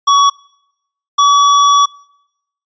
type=tone pair in turn; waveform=square; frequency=1127 / 1139.4 Hz; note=C#6 / C#6; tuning=+28 / +47 cents; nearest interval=unison; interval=19 cents; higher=second; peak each=-7 dBFS; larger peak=neither; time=0.07-0.3 / 1.18-1.86 s; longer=second; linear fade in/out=10 ms; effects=noise-tail reverb RT60 0.8 s tail -24 dB re dry + resampled to 16000 Hz